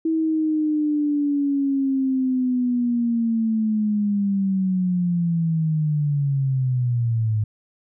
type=linear sweep; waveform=sine; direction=down; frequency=324.2 to 105.8 Hz; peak=-18 dBFS; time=0.05-7.44 s; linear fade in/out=5 ms; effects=none